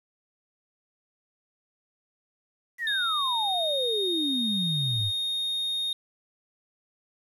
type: exponential sweep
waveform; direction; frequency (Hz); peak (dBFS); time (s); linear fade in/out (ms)
sine; down; 1975.5 to 94.4; -27; 2.78-5.12; 50
type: tone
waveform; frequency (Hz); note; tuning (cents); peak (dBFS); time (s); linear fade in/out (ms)
triangle; 3700; A#7; -14; -25; 2.87-5.93; 2
effects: resampled to 32000 Hz + 9-bit